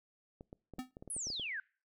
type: clicks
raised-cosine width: 2 ms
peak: -35 dBFS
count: 11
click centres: 0.409 / 0.529 / 0.737 / 0.785 / 0.969 / 1.025 / 1.077 / 1.165 / 1.27 / 1.302 / 1.397 s
type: tone with exponential decay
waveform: square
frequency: 255.4 Hz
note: C4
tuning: 42 cents flat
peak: -35 dBFS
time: 0.79-0.91 s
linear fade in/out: 0 ms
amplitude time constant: 26 ms
type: exponential sweep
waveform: sine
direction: down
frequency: 11175 to 1496 Hz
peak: -37 dBFS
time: 1.1-1.6 s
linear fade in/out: 2 ms
effects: noise-tail reverb RT60 0.4 s tail -25 dB re dry